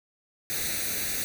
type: noise with comb filter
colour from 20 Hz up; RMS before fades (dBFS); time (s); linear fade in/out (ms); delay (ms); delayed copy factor
white; -30; 0.5-1.24; 0; 0.48; +0.75
effects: none